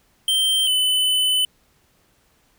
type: tone pair in turn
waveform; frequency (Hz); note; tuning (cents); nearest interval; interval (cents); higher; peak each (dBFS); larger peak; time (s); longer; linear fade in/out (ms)
square; 3136 / 3014; G7 / F#7; 0 / +31; minor second; 69; first; -17; neither; 0.28-0.67 / 0.67-1.45; second; 2
effects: pink hiss -61 dBFS RMS until 2.58 s